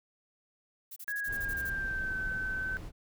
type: noise bursts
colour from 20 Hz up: violet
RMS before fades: -44 dBFS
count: 10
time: 0.91-1.701 s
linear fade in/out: 10 ms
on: 53 ms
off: 29 ms
type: tone with pitch glide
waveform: sine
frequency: 1661.2 to 1532.2 Hz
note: G#6 to G6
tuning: 0 to -40 cents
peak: -32 dBFS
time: 1.08-2.77 s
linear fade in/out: 0 ms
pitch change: -140 cents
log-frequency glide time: 1.18-2.16 s
type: noise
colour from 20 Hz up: brown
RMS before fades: -41 dBFS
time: 1.26-2.92 s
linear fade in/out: 50 ms
effects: none